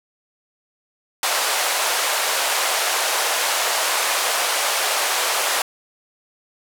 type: band-pass noise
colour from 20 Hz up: pink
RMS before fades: -21 dBFS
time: 1.23-5.62 s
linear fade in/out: 2 ms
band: 570 to 13000 Hz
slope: 24 dB/octave
effects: none